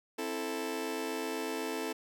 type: chord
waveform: sawtooth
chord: A minor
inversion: first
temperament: just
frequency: 264 / 330 / 440 Hz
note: C4 / E4 / A4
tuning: +16 / +2 / 0 cents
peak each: -36 / -35 / -33 dBFS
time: 0.18-1.93 s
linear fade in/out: 10 ms
effects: none